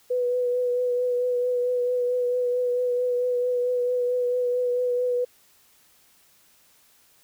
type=tone with vibrato; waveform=sine; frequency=493.9 Hz; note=B4; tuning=in tune; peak=-21 dBFS; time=0.1-5.25 s; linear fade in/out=10 ms; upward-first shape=triangle; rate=4.5 Hz; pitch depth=24 cents each way; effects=white hiss -59 dBFS RMS until 7.23 s